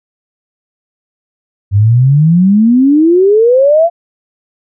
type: exponential sweep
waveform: sine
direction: up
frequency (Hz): 96.6 to 698.5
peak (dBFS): -4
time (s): 1.71-3.9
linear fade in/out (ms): 50
effects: none